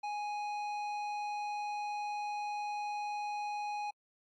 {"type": "tone with tanh clipping", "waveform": "sine", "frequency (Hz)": 831, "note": "G#5", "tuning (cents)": 1, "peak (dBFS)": -37, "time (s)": [0.03, 3.91], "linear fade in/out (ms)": 10, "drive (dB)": 12, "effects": ["AAC 64 kbps"]}